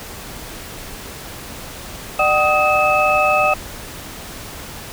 sine tone cluster, 601 / 758 / 1254 / 2604 Hz, D5 / F#5 / D#6 / E7, +40 / +42 / +13 / -22 cents, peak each -18 dBFS, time 2.19-3.54 s, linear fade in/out 5 ms, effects pink hiss -33 dBFS RMS until 4.92 s

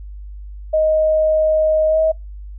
sine tone with pitch glide, 625 to 636.3 Hz, D#5 to D#5, +8 to +39 cents, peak -12 dBFS, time 0.73-2.12 s, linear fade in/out 10 ms, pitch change +31 cents, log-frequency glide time 1.88-1.99 s, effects noise-tail reverb RT60 0.2 s tail -26 dB re dry + added 50 Hz sine -30 dBFS peak until 2.58 s

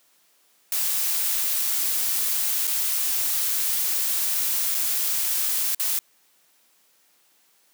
blue noise with dropouts, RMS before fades -24 dBFS, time 0.72-5.99 s, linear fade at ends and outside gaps 1 ms, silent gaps 2.671-2.676 / 4.745-4.749 / 5.748-5.797 s, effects white hiss -62 dBFS RMS until 7.73 s + high-pass 200 Hz 12 dB/octave

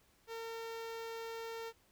sawtooth tone with notch filter, 455.5 Hz, A#4, 40 cents flat, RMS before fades -44 dBFS, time 0.27-1.73 s, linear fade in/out 50 ms, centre 9300 Hz, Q 1.3, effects pink hiss -70 dBFS RMS until 1.91 s

